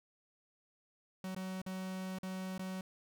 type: tone with dropouts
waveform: 45% pulse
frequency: 187.4 Hz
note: F#3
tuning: 22 cents sharp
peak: -39 dBFS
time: 1.24-2.81 s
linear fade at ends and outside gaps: 2 ms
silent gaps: 1.348-1.363 / 1.617-1.663 / 2.186-2.231 / 2.58-2.593 s
effects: none